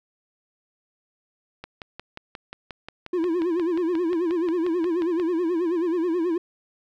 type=click train; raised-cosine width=0.3 ms; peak=-20 dBFS; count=21; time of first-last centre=1.64-5.199 s; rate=5.62 Hz
type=tone with vibrato; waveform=triangle; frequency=341.7 Hz; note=F4; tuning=38 cents flat; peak=-19 dBFS; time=3.13-6.38 s; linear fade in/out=5 ms; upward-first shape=sine; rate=9.3 Hz; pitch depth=120 cents each way
effects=none